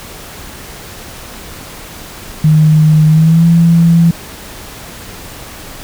sine tone with pitch glide, 154.8 to 167.84 Hz, D#3 to E3, -9 to +31 cents, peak -4 dBFS, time 2.44-4.11 s, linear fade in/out 5 ms, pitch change +140 cents, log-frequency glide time 3.08-3.46 s, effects pink hiss -30 dBFS RMS until 5.83 s

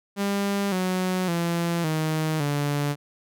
sawtooth tone with pitch steps, 200 / 184.46 / 170.13 / 156.92 / 144.73 Hz, G3 / F#3 / F3 / D#3 / D3, +35 / -5 / -45 / +15 / -25 cents, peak -19 dBFS, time 0.16-2.96 s, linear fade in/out 50 ms, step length 560 ms, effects none

